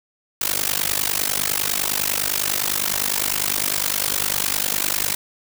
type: noise with amplitude modulation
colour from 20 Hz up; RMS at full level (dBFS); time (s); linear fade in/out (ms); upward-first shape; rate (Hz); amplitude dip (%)
white; -18; 0.41-5.15; 5; sine; 49.9; 100
effects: none